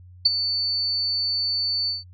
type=tone with ADSR envelope; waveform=sine; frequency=4500 Hz; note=C#8; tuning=25 cents sharp; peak=-10 dBFS; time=0.25-2.04 s; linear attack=9 ms; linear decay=24 ms; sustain=-11 dB; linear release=160 ms; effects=added 90 Hz sine -43 dBFS peak until 2.13 s + MP3 48 kbps